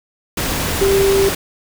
sine tone in noise, 392 Hz, G4, in tune, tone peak -11 dBFS, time 0.81-1.29 s, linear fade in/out 5 ms, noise pink, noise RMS -20 dBFS, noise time 0.37-1.35 s, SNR +6 dB, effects none

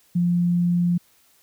sine tone, 174.61 Hz, F3, in tune, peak -17 dBFS, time 0.15-0.98 s, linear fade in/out 10 ms, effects white hiss -59 dBFS RMS until 1.42 s

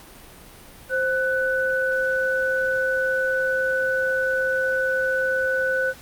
sine tone pair together, 523.3 / 1493 Hz, C5 / F#6, 0 / +15 cents, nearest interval octave + tritone, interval 1815 cents, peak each -23 / -22 dBFS, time 0.89-5.94 s, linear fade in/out 50 ms, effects pink hiss -45 dBFS RMS until 6.01 s + Opus 48 kbps

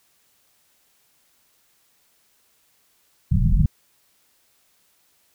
pink low-pass noise, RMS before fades -17 dBFS, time 3.31-3.66 s, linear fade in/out 5 ms, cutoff 200 Hz, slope 96 dB/octave, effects white hiss -63 dBFS RMS until 5.34 s

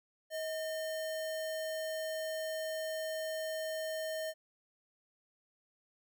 sine tone with sample-and-hold, 634 Hz, D#5, 32 cents sharp, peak -35 dBFS, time 0.3-4.34 s, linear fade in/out 50 ms, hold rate 2450 Hz, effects none

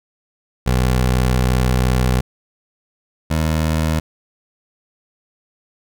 20% pulse tone pair in turn, 62.9 / 78.91 Hz, B1 / D#2, +32 / +25 cents, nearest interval major third, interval 393 cents, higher second, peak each -9 / -11 dBFS, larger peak first, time 0.66-2.21 / 3.3-4 s, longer first, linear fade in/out 10 ms, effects none

